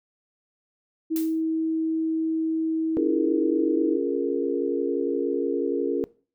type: tone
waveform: sine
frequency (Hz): 321.2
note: E4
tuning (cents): -45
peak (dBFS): -22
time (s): 1.1-3.97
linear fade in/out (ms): 20
type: noise with exponential decay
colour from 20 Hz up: blue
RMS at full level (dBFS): -32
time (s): 1.16-1.42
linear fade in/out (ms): 1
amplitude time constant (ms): 56
type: chord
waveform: sine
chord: Bb minor seventh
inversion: first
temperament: equal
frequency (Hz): 277.2 / 349.2 / 415.3 / 466.2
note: Db4 / F4 / Ab4 / Bb4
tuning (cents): 0 / 0 / 0 / 0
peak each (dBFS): -28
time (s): 2.97-6.04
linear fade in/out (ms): 0
effects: noise-tail reverb RT60 0.4 s tail -21 dB re dry